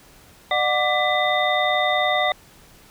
sine tone cluster, 603 / 734 / 1170 / 1998 / 3644 Hz, D5 / F#5 / D6 / B6 / A#7, +46 / -14 / -7 / +20 / -40 cents, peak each -24 / -22 / -27 / -23 / -26 dBFS, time 0.51-2.32 s, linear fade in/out 2 ms, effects pink hiss -50 dBFS RMS until 2.9 s

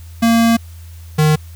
square tone pair in turn, 230 / 153.51 Hz, A#3 / D#3, -23 / -23 cents, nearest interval perfect fifth, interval 700 cents, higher first, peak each -10 dBFS, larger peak neither, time 0.22-0.57 / 1.18-1.36 s, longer first, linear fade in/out 10 ms, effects added 83 Hz sine -32 dBFS peak until 1.55 s + white hiss -47 dBFS RMS until 1.55 s

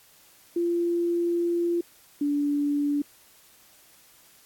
sine tone pair in turn, 343.8 / 289.1 Hz, F4 / D4, -27 / -27 cents, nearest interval minor third, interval 300 cents, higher first, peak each -22 dBFS, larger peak neither, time 0.56-1.81 / 2.21-3.02 s, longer first, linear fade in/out 5 ms, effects white hiss -56 dBFS RMS until 4.45 s + AAC 64 kbps

